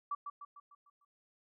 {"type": "tone with echo", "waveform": "sine", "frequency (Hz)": 1154, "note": "D6", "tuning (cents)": -31, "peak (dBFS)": -33, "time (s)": [0.11, 0.15], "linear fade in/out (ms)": 5, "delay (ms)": 150, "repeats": 6, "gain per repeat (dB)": -6, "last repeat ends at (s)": 1.05, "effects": []}